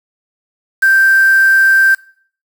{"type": "tone with quantisation", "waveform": "sine", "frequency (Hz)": 1568, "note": "G6", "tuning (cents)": 0, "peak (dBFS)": -6, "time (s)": [0.82, 1.95], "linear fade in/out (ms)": 10, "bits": 4, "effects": ["noise-tail reverb RT60 0.5 s tail -21 dB re dry"]}